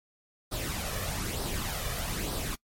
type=noise with flanger; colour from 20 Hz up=pink; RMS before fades=-33 dBFS; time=0.51-2.56 s; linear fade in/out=20 ms; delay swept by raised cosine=0.21 to 1.71 ms; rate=1.1 Hz; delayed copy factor=+0.55; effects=noise-tail reverb RT60 0.1 s tail -24 dB re dry + MP3 64 kbps